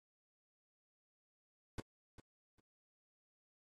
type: noise with echo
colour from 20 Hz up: brown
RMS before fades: -41 dBFS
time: 1.78-1.8 s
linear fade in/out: 2 ms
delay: 400 ms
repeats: 2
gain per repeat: -14 dB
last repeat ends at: 2.6 s
effects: AAC 32 kbps